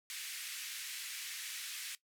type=band-pass noise; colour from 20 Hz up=pink; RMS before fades=-44 dBFS; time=0.1-1.95 s; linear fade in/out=0 ms; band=1900 to 14000 Hz; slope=24 dB/octave; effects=noise-tail reverb RT60 0.1 s tail -17 dB re dry